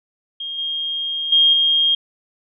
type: tone with level steps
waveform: sine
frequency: 3231 Hz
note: G#7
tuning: 48 cents flat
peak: -25 / -21 / -10 / -13 dBFS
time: 0.4-1.95 s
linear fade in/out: 5 ms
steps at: 0.58 / 1.32 / 1.53 s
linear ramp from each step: 5 ms
effects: none